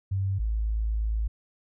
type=tone pair in turn; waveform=sine; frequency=96.8 / 54.23 Hz; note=G2 / A1; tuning=-21 / -24 cents; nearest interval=minor seventh; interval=1003 cents; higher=first; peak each=-24 dBFS; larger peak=neither; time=0.11-0.39 / 0.39-1.28 s; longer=second; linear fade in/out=10 ms; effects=none